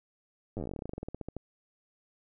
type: slowing click train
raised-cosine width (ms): 2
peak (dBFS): -24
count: 25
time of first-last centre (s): 0.57-1.366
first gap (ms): 9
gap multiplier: 1.1
effects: none